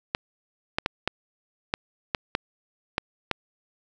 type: clicks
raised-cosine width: 0.3 ms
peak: -7 dBFS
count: 9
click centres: 0.149 / 0.785 / 0.861 / 1.076 / 1.739 / 2.148 / 2.351 / 2.981 / 3.313 s
effects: none